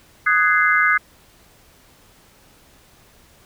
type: chord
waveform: sine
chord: Ab dominant seventh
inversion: second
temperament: just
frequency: 1245.9 / 1495.1 / 1661.2 / 2077 Hz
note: Eb6 / Gb6 / Ab6 / C7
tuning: +2 / +18 / 0 / -13 cents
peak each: -19 dBFS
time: 0.26-0.98 s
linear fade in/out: 10 ms
effects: pink hiss -52 dBFS RMS until 3.45 s